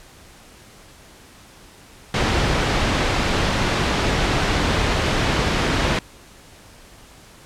pink low-pass noise, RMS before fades -20 dBFS, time 2.14-5.99 s, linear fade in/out 2 ms, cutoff 4200 Hz, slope 12 dB/octave, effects pink hiss -46 dBFS RMS until 7.45 s + low-pass 11000 Hz 12 dB/octave

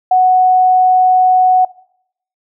sine tone, 740 Hz, F#5, in tune, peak -6 dBFS, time 0.11-1.65 s, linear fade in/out 5 ms, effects noise-tail reverb RT60 0.7 s tail -21 dB re dry

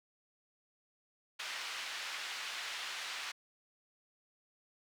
pink band-pass noise, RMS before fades -42 dBFS, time 1.39-3.32 s, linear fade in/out 10 ms, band 1600 to 4500 Hz, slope 12 dB/octave, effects none

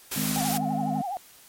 white noise, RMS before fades -30 dBFS, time 0.11-0.58 s, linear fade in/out 10 ms
triangle chord, Ab major, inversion second, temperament just, 155.74 / 207.7 / 259.6 Hz, Eb3 / Ab3 / C4, +2 / 0 / -13 cents, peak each -30 / -28 / -29 dBFS, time 0.16-1.02 s, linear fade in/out 5 ms
sine tone with vibrato, 757 Hz, F#5, 39 cents sharp, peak -28 dBFS, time 0.36-1.17 s, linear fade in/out 0 ms, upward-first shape triangle, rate 12 Hz, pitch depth 170 cents each way
effects white hiss -52 dBFS RMS until 1.48 s + MP3 64 kbps

